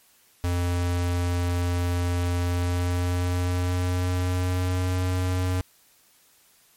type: tone with pitch glide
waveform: square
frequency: 88 to 91.42 Hz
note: F2 to F#2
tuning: +14 to -20 cents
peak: -23 dBFS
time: 0.44-5.61 s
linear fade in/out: 0 ms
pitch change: +66 cents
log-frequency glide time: 2.41-4.98 s
effects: white hiss -59 dBFS RMS until 6.76 s + MP3 64 kbps